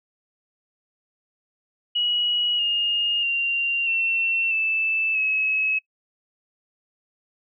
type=tone with pitch steps; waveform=sine; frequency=2912 / 2841 / 2771 / 2703 / 2637 / 2572 Hz; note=F#7 / F7 / F7 / E7 / E7 / E7; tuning=-28 / +29 / -14 / +43 / 0 / -43 cents; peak=-20 dBFS; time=1.95-5.79 s; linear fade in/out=10 ms; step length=640 ms; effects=noise-tail reverb RT60 0.1 s tail -24 dB re dry